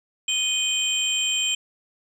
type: tone cluster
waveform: sine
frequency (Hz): 2478 / 3127 / 7470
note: D#7 / G7 / A#8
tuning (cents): -8 / -5 / +3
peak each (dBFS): -28 / -22 / -26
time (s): 0.28-1.55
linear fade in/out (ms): 5
effects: tanh soft clip ceiling -14 dBFS